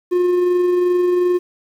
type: tone with amplitude modulation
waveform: triangle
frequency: 357.1 Hz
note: F4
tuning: 39 cents sharp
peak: -10 dBFS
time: 0.11-1.39 s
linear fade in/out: 20 ms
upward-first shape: sine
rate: 22.7 Hz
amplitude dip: 25%
effects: 8-bit